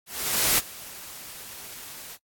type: noise with ADSR envelope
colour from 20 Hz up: white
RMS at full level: -20 dBFS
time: 0.06-2.18 s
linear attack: 520 ms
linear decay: 25 ms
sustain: -21 dB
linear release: 48 ms
effects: noise-tail reverb RT60 0.1 s tail -24 dB re dry + AAC 64 kbps